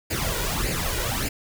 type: noise with flanger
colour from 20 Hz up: pink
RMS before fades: -26 dBFS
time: 0.1-1.29 s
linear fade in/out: 10 ms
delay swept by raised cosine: 0.42 to 2.12 ms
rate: 1.7 Hz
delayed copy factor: +0.7
effects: none